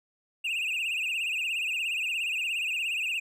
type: tone with vibrato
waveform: triangle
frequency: 2637 Hz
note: E7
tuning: in tune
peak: -26 dBFS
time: 0.44-3.2 s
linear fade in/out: 10 ms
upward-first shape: triangle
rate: 17 Hz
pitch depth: 150 cents each way
effects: none